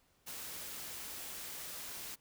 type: noise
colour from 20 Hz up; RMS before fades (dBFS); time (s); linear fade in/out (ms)
white; -45; 0.26-2.16; 20
effects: pink hiss -72 dBFS RMS until 2.2 s